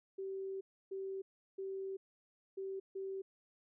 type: tone bursts at uneven times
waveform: sine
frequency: 385.9 Hz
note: G4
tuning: 27 cents flat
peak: -39 dBFS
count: 5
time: 0.18-0.61 / 0.91-1.22 / 1.58-1.97 / 2.57-2.8 / 2.95-3.22 s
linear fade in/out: 10 ms
effects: none